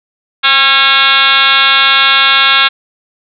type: tone with frequency modulation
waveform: sine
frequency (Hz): 2472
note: D#7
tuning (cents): -12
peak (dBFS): -5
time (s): 0.43-2.69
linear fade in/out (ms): 20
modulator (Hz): 278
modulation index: 4.9
effects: none